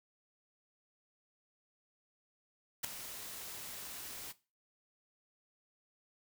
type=noise with ADSR envelope; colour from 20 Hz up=white; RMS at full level=-32 dBFS; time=2.83-4.33 s; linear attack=16 ms; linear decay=3 ms; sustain=-14 dB; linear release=22 ms; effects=noise-tail reverb RT60 0.3 s tail -17 dB re dry